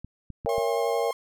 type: clicks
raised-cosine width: 5 ms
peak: -26 dBFS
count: 4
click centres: 0.046 / 0.303 / 0.449 / 0.582 s
type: chord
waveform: sine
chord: A# diminished seventh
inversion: none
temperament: just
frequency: 466.2 / 559.4 / 671.3 / 805.5 Hz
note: A#4 / C#5 / E5 / G5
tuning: 0 / +16 / +31 / +47 cents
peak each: -26 / -29 / -30 / -31 dBFS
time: 0.46-1.11 s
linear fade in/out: 0 ms
type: tone with vibrato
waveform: sawtooth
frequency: 1069 Hz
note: C6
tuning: 37 cents sharp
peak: -31 dBFS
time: 0.49-1.13 s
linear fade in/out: 2 ms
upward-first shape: sine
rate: 11 Hz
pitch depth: 14 cents each way
effects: none